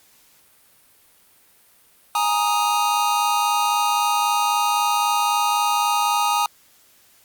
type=chord; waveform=square; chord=Ab suspended second; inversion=none; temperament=just; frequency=830.6 / 934.4 / 1245.9 Hz; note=Ab5 / Bb5 / Eb6; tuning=0 / +4 / +2 cents; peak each=-23 dBFS; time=2.15-6.46 s; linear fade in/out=2 ms; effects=white hiss -55 dBFS RMS until 7.24 s + Opus 48 kbps